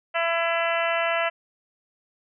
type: harmonic tone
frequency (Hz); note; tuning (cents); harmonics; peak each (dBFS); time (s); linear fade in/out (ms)
334.8; E4; +27; 2 / 3 / 4 / 5 / 6 / 7 / 8 / 9; -25 / -32 / -29 / -31 / -30 / -35 / -31 / -36; 0.14-1.3; 20
effects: none